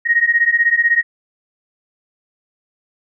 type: beating tone pair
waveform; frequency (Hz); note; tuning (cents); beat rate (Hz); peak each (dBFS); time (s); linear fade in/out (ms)
sine; 1866 / 1882; A#6 / A#6; +1 / +16; 16; -15 / -14; 0.05-1.03; 20
effects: none